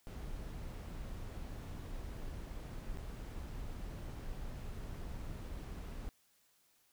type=noise with dropouts; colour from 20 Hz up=brown; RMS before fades=-44 dBFS; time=0.07-6.09 s; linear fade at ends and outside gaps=0 ms; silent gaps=2.973-2.985 s; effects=white hiss -72 dBFS RMS until 6.92 s